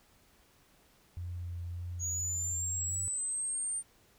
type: tone with vibrato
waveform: sine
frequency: 87.31 Hz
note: F2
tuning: in tune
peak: -36 dBFS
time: 1.17-3.08 s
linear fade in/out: 0 ms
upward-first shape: sine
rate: 1.7 Hz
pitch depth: 16 cents each way
type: linear sweep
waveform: sine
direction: up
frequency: 6645 to 8870 Hz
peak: -31 dBFS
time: 1.99-3.83 s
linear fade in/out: 50 ms
effects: tanh soft clip ceiling -28 dBFS + pink hiss -65 dBFS RMS until 4.18 s

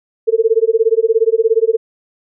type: tone with tremolo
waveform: sine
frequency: 450 Hz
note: A4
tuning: 39 cents sharp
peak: -6 dBFS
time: 0.27-1.77 s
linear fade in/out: 20 ms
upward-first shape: sine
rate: 17 Hz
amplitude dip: 100%
effects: none

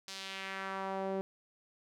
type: tone with band-pass filter sweep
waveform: sawtooth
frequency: 192.7 Hz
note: G3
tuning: 29 cents flat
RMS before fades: -39 dBFS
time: 0.08-1.21 s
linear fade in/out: 0 ms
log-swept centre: 5100 to 440 Hz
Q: 1.5
effects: none

